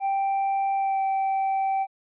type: tone with pitch glide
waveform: triangle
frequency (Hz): 784 to 775.4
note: G5 to G5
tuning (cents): 0 to -19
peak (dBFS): -20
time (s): 0-1.87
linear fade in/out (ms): 50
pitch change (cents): -19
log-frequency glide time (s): 0.75-1.01
effects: resampled to 8000 Hz